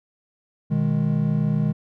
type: chord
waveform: triangle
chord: G# minor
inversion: first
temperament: equal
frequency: 123.47 / 155.56 / 207.7 Hz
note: B2 / D#3 / G#3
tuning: 0 / 0 / 0 cents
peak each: -24 / -19 / -22 dBFS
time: 0.7-1.73 s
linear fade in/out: 20 ms
effects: none